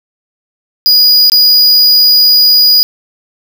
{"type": "tone with dropouts", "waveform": "square", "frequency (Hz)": 4912, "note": "D#8", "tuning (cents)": -23, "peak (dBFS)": -4, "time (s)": [0.86, 2.83], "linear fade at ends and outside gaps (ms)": 0, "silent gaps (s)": [1.298, 1.319], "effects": []}